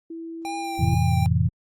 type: tone with pitch glide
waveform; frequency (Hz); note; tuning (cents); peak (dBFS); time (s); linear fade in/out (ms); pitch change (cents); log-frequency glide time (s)
sine; 329.6 to 333; E4 to E4; 0 to +18; -32; 0.1-0.95; 5; +18; 0.56-0.65
type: tone with vibrato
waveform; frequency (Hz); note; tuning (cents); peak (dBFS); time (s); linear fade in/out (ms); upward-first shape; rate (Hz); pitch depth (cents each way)
square; 797; G5; +28; -29; 0.45-1.26; 0; triangle; 2.4; 27
type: chord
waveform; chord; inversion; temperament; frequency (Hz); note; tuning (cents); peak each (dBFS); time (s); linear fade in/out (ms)
sine; F major seventh; none; equal; 87.31 / 110 / 130.81 / 164.81; F2 / A2 / C3 / E3; 0 / 0 / 0 / 0; -22 / -23 / -24 / -24; 0.79-1.49; 10
effects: Opus 32 kbps